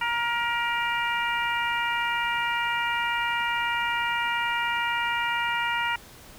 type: harmonic tone with a mistuned harmonic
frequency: 470.9 Hz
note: A#4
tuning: 18 cents sharp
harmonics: 2 / 3 / 4 / 5 / 6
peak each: -28 / -30 / -31 / -32 / -33 dBFS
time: 0.01-5.96 s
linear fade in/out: 5 ms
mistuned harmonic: 4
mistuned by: +16 cents
effects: pink hiss -48 dBFS RMS until 6.38 s